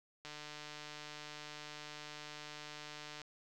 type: click train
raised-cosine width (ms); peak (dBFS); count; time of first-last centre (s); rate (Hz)
0.2; -30; 446; 0.25-3.217; 150
effects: none